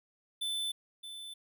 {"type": "tone with echo", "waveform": "square", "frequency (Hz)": 3520, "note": "A7", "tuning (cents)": 0, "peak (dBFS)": -33, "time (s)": [0.41, 0.72], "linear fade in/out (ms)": 10, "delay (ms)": 620, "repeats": 1, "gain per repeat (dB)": -10, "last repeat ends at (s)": 1.34, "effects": []}